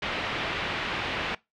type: low-pass noise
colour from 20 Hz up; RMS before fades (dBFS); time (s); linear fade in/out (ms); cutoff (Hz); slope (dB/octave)
white; -31; 0.02-1.35; 5; 3100; 24
effects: noise-tail reverb RT60 0.2 s tail -21 dB re dry